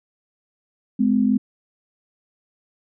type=tone pair together; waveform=sine; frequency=210 / 255.6 Hz; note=G#3 / C4; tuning=+19 / -40 cents; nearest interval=minor third; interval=341 cents; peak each=-18 dBFS; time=0.99-1.38 s; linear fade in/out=10 ms; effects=none